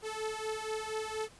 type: beating tone pair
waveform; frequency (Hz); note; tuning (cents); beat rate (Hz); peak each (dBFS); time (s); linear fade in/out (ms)
sawtooth; 434 / 438.2; A4 / A4; -24 / -7; 4.2; -34 / -34; 0.02-1.29; 50
effects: pink hiss -57 dBFS RMS until 1.39 s + resampled to 24000 Hz